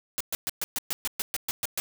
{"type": "noise bursts", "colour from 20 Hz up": "white", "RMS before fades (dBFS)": -29, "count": 12, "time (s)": [0.18, 1.8], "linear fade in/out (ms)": 0, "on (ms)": 25, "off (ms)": 120, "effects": []}